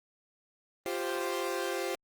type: chord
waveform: sawtooth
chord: F suspended second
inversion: none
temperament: equal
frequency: 349.2 / 392 / 523.3 Hz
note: F4 / G4 / C5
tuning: 0 / 0 / 0 cents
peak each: -32 dBFS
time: 0.86-1.95 s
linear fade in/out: 0 ms
effects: Opus 24 kbps